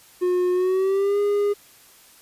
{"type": "tone with pitch glide", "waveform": "triangle", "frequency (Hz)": [360, 408.8], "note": ["F#4", "G#4"], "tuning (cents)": [-47, -27], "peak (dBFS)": -16, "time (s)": [0.21, 1.54], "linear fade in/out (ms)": 20, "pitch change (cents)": 220, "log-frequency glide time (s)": [0.52, 1.19], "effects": ["white hiss -51 dBFS RMS until 2.21 s", "resampled to 32000 Hz"]}